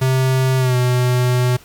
square tone with pitch glide, 130.81 to 124.76 Hz, C3 to B2, 0 to +18 cents, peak -14 dBFS, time 0.01-1.57 s, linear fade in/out 10 ms, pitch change -82 cents, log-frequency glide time 0.58-0.76 s, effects pink hiss -45 dBFS RMS until 1.64 s

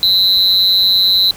triangle tone with amplitude modulation, 4000 Hz, B7, 21 cents sharp, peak -3 dBFS, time 0.03-1.31 s, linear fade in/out 0 ms, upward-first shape sine, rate 189 Hz, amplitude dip 100%, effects pink hiss -36 dBFS RMS until 1.36 s

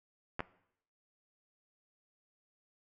clicks, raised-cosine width 0.5 ms, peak -20 dBFS, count 2, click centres 0.394 / 0.405 s, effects noise-tail reverb RT60 0.7 s tail -19 dB re dry

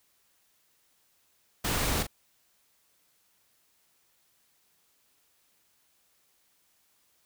pink noise with echo, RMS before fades -29 dBFS, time 1.64-2.03 s, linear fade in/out 10 ms, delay 40 ms, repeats 1, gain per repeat -9 dB, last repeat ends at 2.07 s, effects white hiss -69 dBFS RMS until 7.25 s

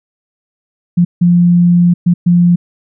sine tone bursts at uneven times, 174.61 Hz, F3, in tune, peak -5 dBFS, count 4, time 0.97-1.05 / 1.21-1.94 / 2.06-2.14 / 2.26-2.56 s, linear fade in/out 10 ms, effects none

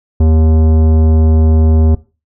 sine tone with tanh clipping, 79.2 Hz, D#2, 31 cents sharp, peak -8 dBFS, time 0.2-1.95 s, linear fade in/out 5 ms, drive 15 dB, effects noise-tail reverb RT60 0.3 s tail -18 dB re dry

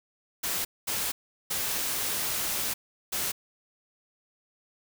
white noise bursts at uneven times, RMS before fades -30 dBFS, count 4, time 0.43-0.65 / 0.87-1.12 / 1.5-2.74 / 3.12-3.32 s, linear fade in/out 10 ms, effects none

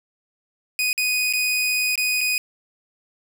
sawtooth tone with dropouts, 2489 Hz, D#7, in tune, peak -16 dBFS, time 0.79-2.38 s, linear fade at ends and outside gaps 1 ms, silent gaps 0.93-0.978 / 1.327-1.335 / 1.956-1.977 / 2.208-2.212 s, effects none

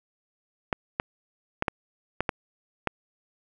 clicks, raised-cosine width 0.5 ms, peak -9 dBFS, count 7, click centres 0.728 / 0.999 / 1.624 / 1.682 / 2.206 / 2.292 / 2.873 s, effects none

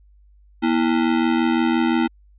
square ring-modulated tone, 283.6 Hz, C#4, 40 cents sharp, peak -14 dBFS, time 0.62-2.08 s, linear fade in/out 20 ms, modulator 42.9 Hz, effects added 50 Hz sine -49 dBFS peak until 2.38 s + resampled to 8000 Hz

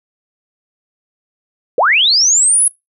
sine linear sweep, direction up, 409.9 to 10800 Hz, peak -8 dBFS, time 1.78-2.68 s, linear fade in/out 2 ms, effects noise-tail reverb RT60 0.2 s tail -23 dB re dry

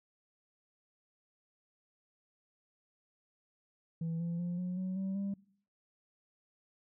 sine tone with pitch steps, 164.81 / 169.93 / 175.22 / 180.66 / 186.28 / 192.07 / 198.04 Hz, E3 / F3 / F3 / F#3 / F#3 / G3 / G3, 0 / -47 / +6 / -41 / +12 / -35 / +18 cents, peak -31 dBFS, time 4.01-5.34 s, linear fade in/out 5 ms, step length 190 ms, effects noise-tail reverb RT60 0.6 s tail -24 dB re dry + tanh soft clip ceiling -32 dBFS

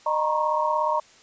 sine tone cluster, 612 / 934 / 971 / 1088 Hz, D#5 / A#5 / B5 / C#6, -29 / +3 / -30 / -33 cents, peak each -26 / -24 / -30 / -27 dBFS, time 0.06-1 s, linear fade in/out 5 ms, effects white hiss -53 dBFS RMS until 1.22 s + resampled to 16000 Hz

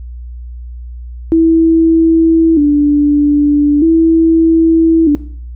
sine tone with vibrato, 308.8 Hz, D#4, 13 cents flat, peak -5 dBFS, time 1.32-5.15 s, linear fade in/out 0 ms, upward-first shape square, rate 0.4 Hz, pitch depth 98 cents each way, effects noise-tail reverb RT60 0.5 s tail -18 dB re dry + added 60 Hz sine -24 dBFS peak until 5.55 s

